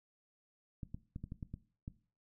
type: clicks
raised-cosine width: 5 ms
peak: -30 dBFS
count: 8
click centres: 0.832 / 0.945 / 1.161 / 1.24 / 1.321 / 1.428 / 1.54 / 1.879 s
effects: noise-tail reverb RT60 0.4 s tail -17 dB re dry